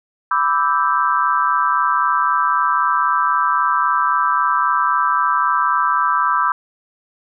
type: chord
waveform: sine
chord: E minor seventh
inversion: second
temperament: equal with one note detuned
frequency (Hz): 991.2 / 1174.7 / 1318.5 / 1568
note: B5 / D6 / E6 / G6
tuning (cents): +6 / 0 / 0 / 0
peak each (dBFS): -19 / -18 / -19 / -23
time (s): 0.31-6.52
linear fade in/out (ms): 2
effects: none